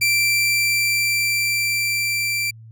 sawtooth tone with level ramp, 2349 Hz, D7, in tune, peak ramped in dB -12 to -17 dBFS, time 0.01-2.51 s, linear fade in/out 10 ms, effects added 112 Hz sine -39 dBFS peak until 2.71 s

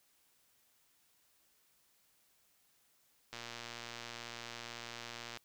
click train, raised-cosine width 0.2 ms, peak -27 dBFS, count 242, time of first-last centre 3.33-5.372 s, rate 118 Hz, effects white hiss -72 dBFS RMS until 5.44 s

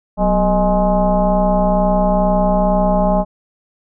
sine tone with frequency modulation, 402.9 Hz, G4, 48 cents sharp, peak -11 dBFS, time 0.17-3.25 s, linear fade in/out 50 ms, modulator 217 Hz, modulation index 2.2, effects none

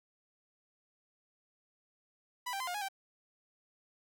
sawtooth tone with pitch steps, 988 / 786 / 1030 / 713 / 830 / 779 Hz, B5 / G5 / C6 / F5 / G#5 / G5, 0 / +4 / -28 / +36 / -1 / -11 cents, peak -32 dBFS, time 2.46-2.886 s, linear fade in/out 10 ms, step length 71 ms, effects none

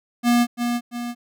square tone with echo, 239.7 Hz, A#3, 48 cents sharp, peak -15 dBFS, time 0.23-0.47 s, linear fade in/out 50 ms, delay 340 ms, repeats 2, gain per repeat -6 dB, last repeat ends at 1.15 s, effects none

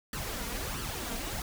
pink noise with flanger, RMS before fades -36 dBFS, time 0.13-1.42 s, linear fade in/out 2 ms, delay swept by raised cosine 0.65 to 4.35 ms, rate 1.5 Hz, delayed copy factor +0.65, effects none

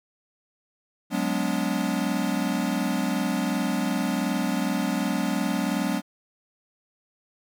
square chord, G# half-diminished seventh, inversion third, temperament equal with one note detuned, 185 / 207.7 / 246.9 / 286.3 Hz, F#3 / G#3 / B3 / D4, 0 / 0 / 0 / -44 cents, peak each -30 dBFS, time 1.1-6.02 s, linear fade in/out 50 ms, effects none

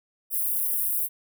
white high-pass noise, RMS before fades -26 dBFS, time 0.3-1.09 s, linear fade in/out 50 ms, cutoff 10000 Hz, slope 48 dB/octave, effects none

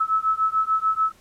sine beating tone pair, 1298 / 1304.8 Hz, E6 / E6, -27 / -18 cents, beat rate 6.8 Hz, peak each -22 dBFS, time 0-1.12 s, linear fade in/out 10 ms, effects pink hiss -55 dBFS RMS until 1.2 s + low-pass 12000 Hz 12 dB/octave

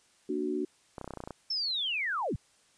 sine chord, Bb augmented, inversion none, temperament equal, 233.1 / 293.7 / 370 Hz, Bb3 / D4 / F#4, 0 / 0 / 0 cents, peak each -37 / -33 / -32 dBFS, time 0.29-0.65 s, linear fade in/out 5 ms
clicks, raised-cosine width 1 ms, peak -25 dBFS, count 11, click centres 0.982 / 1.013 / 1.044 / 1.077 / 1.107 / 1.137 / 1.173 / 1.204 / 1.238 / 1.275 / 1.307 s
sine linear sweep, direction down, 5410 to 50.9 Hz, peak -29 dBFS, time 1.5-2.36 s, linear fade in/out 5 ms
effects white hiss -65 dBFS RMS until 2.77 s + resampled to 22050 Hz

